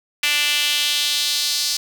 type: tone with high-pass filter sweep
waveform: sawtooth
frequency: 293.7 Hz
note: D4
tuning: in tune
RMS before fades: -20 dBFS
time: 0.23-1.77 s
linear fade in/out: 5 ms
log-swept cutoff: 2500 to 4700 Hz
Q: 2.6
effects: none